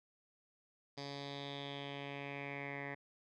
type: tone with low-pass filter sweep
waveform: 10% pulse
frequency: 140.9 Hz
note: C#3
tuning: 29 cents sharp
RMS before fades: -45 dBFS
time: 0.97-2.95 s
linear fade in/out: 10 ms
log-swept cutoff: 4700 to 1900 Hz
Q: 5
effects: none